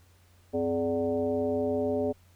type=tone with frequency modulation; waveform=sine; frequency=421 Hz; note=G#4; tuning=24 cents sharp; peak=-25 dBFS; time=0.53-2.13 s; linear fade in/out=20 ms; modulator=163 Hz; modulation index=1.3; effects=added 89 Hz sine -58 dBFS peak until 2.35 s + pink hiss -64 dBFS RMS until 2.35 s